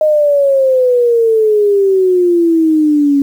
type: exponential sweep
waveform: sine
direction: down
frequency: 622.3 to 277.2 Hz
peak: -7 dBFS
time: 0.01-3.22 s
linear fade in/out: 2 ms
effects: 7-bit